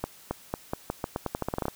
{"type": "accelerating click train", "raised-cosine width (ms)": 1, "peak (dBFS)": -14, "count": 16, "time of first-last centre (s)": [0.04, 1.683], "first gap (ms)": 270, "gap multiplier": 0.85, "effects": ["white hiss -52 dBFS RMS until 1.75 s"]}